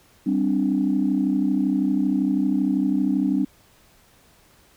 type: chord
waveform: sine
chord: G suspended fourth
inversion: none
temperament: just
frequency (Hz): 196 / 261.3 / 294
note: G3 / C4 / D4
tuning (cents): 0 / -2 / +2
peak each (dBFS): -23 / -22 / -22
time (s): 0.26-3.45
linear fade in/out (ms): 10
effects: tanh soft clip ceiling -10 dBFS + pink hiss -56 dBFS RMS until 4.76 s